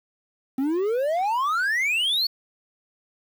triangle exponential sweep, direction up, 257 to 4510 Hz, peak -19 dBFS, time 0.58-2.27 s, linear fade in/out 5 ms, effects 8-bit

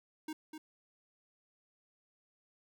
square tone with echo, 311.3 Hz, D#4, 1 cent sharp, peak -39 dBFS, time 0.28-0.33 s, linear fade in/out 5 ms, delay 250 ms, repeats 1, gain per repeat -6 dB, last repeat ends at 0.58 s, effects none

